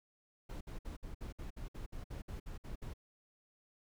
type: noise bursts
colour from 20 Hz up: brown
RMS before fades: -44 dBFS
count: 14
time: 0.49-2.937 s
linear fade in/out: 10 ms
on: 120 ms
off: 59 ms
effects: none